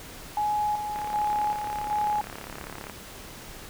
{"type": "tone with tremolo", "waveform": "sine", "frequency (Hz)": 839, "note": "G#5", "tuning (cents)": 17, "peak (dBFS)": -23, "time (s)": [0.37, 2.21], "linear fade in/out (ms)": 2, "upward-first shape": "square", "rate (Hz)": 1.3, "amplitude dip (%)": 50}
{"type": "click train", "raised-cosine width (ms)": 0.5, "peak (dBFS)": -22, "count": 69, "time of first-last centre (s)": [0.96, 2.897], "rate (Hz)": 35.1}
{"effects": ["pink hiss -43 dBFS RMS until 3.69 s"]}